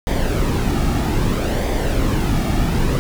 brown noise with flanger, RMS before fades -18 dBFS, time 0.07-2.99 s, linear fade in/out 0 ms, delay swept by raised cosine 0.72 to 2.02 ms, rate 0.62 Hz, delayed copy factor -0.5, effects none

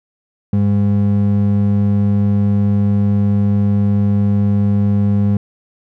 triangle ring-modulated tone, 152.3 Hz, D#3, 37 cents flat, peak -6 dBFS, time 0.53-5.37 s, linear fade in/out 2 ms, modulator 50 Hz, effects none

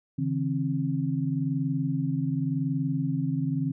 sine tone cluster, 139.7 / 160.6 / 266.6 Hz, C#3 / E3 / C4, +14 / -45 / +33 cents, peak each -29 dBFS, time 0.18-3.72 s, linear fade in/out 10 ms, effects none

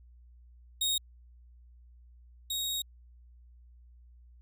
sawtooth tone pair in turn, 3746 / 3766 Hz, A#7 / A#7, +8 / +17 cents, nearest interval unison, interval 9 cents, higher second, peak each -24 / -28 dBFS, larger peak first, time 0.81-0.98 / 2.5-2.82 s, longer second, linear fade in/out 5 ms, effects added 60 Hz sine -53 dBFS peak until 4.41 s

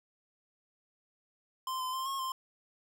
square tone with pitch steps, 1041 / 1025 / 1049 / 1086 / 1048 Hz, C6 / C6 / C6 / C#6 / C6, -9 / -36 / +4 / -36 / +2 cents, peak -34 dBFS, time 1.67-2.32 s, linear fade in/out 2 ms, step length 130 ms, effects none

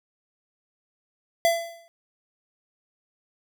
square tone with exponential decay, 674 Hz, E5, 38 cents sharp, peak -16 dBFS, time 1.45-1.88 s, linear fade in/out 0 ms, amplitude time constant 93 ms, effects none

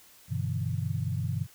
sine chord, E minor seventh, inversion first, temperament equal with one note detuned, 98 / 123.47 / 147.26 / 164.81 Hz, G2 / B2 / D3 / E3, 0 / 0 / +5 / 0 cents, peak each -32 / -32 / -35 / -36 dBFS, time 0.28-1.47 s, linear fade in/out 50 ms, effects white hiss -56 dBFS RMS until 1.54 s

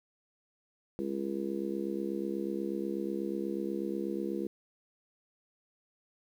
harmonic tone, 68.2 Hz, C#2, 28 cents flat, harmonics 3 / 4 / 5 / 6 / 7, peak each -37 / -42 / -35 / -41 / -41 dBFS, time 0.99-4.47 s, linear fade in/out 0 ms, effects 10-bit

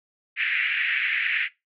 white band-pass noise, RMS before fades -25 dBFS, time 0.36-1.49 s, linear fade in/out 50 ms, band 1700 to 2600 Hz, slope 48 dB/octave, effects noise-tail reverb RT60 0.2 s tail -19 dB re dry

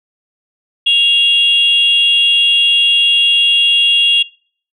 sine tone pair together, 2794 / 3323 Hz, F7 / G#7, 0 / 0 cents, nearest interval minor third, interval 300 cents, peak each -10 dBFS, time 0.86-4.23 s, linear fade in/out 10 ms, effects noise-tail reverb RT60 0.5 s tail -23 dB re dry + tanh soft clip ceiling -1 dBFS

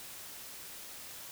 silence, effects white hiss -47 dBFS RMS until 1.31 s

